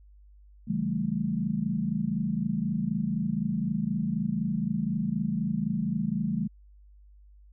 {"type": "chord", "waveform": "sine", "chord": "A dominant seventh", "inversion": "first", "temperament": "equal", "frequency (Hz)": [138.59, 164.81, 196, 220], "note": ["C#3", "E3", "G3", "A3"], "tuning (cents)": [0, 0, 0, 0], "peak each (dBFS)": [-36, -32, -30, -30], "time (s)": [0.67, 6.48], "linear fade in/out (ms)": 20, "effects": ["added 50 Hz sine -51 dBFS peak until 7.52 s"]}